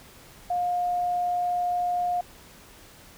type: tone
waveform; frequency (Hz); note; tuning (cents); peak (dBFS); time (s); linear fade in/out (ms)
sine; 711; F5; +31; -23; 0.5-2.21; 5
effects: pink hiss -50 dBFS RMS until 3.17 s